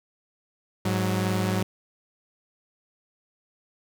sawtooth tone pair together, 104 / 185.31 Hz, G#2 / F#3, +3 / +3 cents, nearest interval minor seventh, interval 1000 cents, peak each -22 / -22 dBFS, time 0.85-1.63 s, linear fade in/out 5 ms, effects none

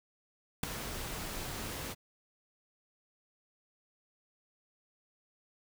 pink noise with ADSR envelope, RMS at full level -28 dBFS, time 0.63-1.95 s, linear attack 6 ms, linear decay 4 ms, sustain -12 dB, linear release 33 ms, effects none

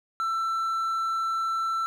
triangle tone, 1336 Hz, E6, 23 cents sharp, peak -23 dBFS, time 0.2-1.86 s, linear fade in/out 0 ms, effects none

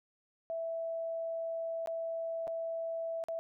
sine tone with dropouts, 659.3 Hz, E5, in tune, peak -34 dBFS, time 0.5-3.39 s, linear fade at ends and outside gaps 0 ms, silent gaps 1.86-1.873 / 2.471-2.478 / 3.239-3.285 s, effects none

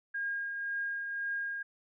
sine tone with tremolo, 1622 Hz, G#6, 41 cents flat, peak -31 dBFS, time 0.14-1.63 s, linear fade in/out 10 ms, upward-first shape triangle, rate 1.9 Hz, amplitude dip 40%, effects none

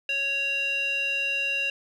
square tone with band-pass filter, 554 Hz, C#5, 1 cent flat, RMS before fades -27 dBFS, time 0.09-1.7 s, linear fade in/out 2 ms, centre 2800 Hz, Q 6.5, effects none

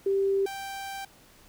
sine / sawtooth tone pair in turn, 392 / 784 Hz, G4 / G5, 0 / 0 cents, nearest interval octave, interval 1200 cents, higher second, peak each -22 / -31 dBFS, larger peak first, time 0.06-0.46 / 0.46-1.05 s, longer second, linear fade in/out 5 ms, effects pink hiss -56 dBFS RMS until 1.48 s

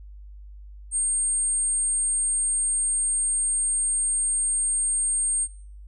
sine tone, 8600 Hz, C9, 47 cents sharp, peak -21 dBFS, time 0.91-5.48 s, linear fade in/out 50 ms, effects noise-tail reverb RT60 0.6 s tail -25 dB re dry + added 50 Hz sine -40 dBFS peak until 5.87 s

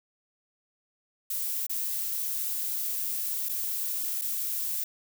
violet noise with dropouts, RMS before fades -31 dBFS, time 1.3-4.84 s, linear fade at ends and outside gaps 5 ms, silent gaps 1.667-1.695 / 3.488-3.492 / 4.214-4.218 s, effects none

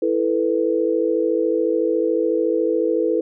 sine chord, E suspended fourth, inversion none, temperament equal, 329.6 / 440 / 493.9 Hz, E4 / A4 / B4, 0 / 0 / 0 cents, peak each -21 dBFS, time 0.02-3.21 s, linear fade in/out 5 ms, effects none

